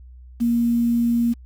sine tone with quantisation, 235.4 Hz, A#3, 17 cents sharp, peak -16 dBFS, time 0.4-1.34 s, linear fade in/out 20 ms, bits 7, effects added 62 Hz sine -40 dBFS peak until 1.45 s

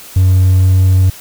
triangle tone with pitch glide, 92.8 to 93.39 Hz, F#2 to F#2, +6 to +17 cents, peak -3 dBFS, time 0.16-1.1 s, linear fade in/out 5 ms, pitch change +11 cents, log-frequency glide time 0.4-0.68 s, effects tanh soft clip ceiling 0 dBFS + white hiss -34 dBFS RMS until 1.2 s

